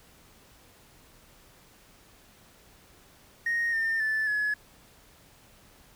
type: tone with pitch steps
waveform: triangle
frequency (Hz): 1864.7 / 1807.4 / 1751.9 / 1698.1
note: A#6 / A6 / A6 / G#6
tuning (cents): 0 / +46 / -8 / +38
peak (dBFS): -22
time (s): 3.46-4.54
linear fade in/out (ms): 5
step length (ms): 270
effects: tanh soft clip ceiling -21 dBFS + pink hiss -57 dBFS RMS until 5.95 s